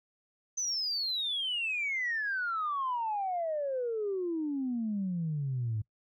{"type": "exponential sweep", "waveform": "sine", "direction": "down", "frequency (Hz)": [6190, 104.3], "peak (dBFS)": -29, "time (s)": [0.57, 5.82], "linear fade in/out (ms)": 10, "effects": ["noise-tail reverb RT60 0.1 s tail -23 dB re dry", "tanh soft clip ceiling -25 dBFS"]}